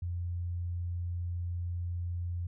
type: tone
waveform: sine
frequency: 87.31 Hz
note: F2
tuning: in tune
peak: -32 dBFS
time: 0.02-2.47 s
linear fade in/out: 5 ms
effects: none